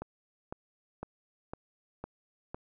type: click train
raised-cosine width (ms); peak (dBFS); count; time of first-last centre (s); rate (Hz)
1; -24; 6; 0.02-2.545; 1.98
effects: none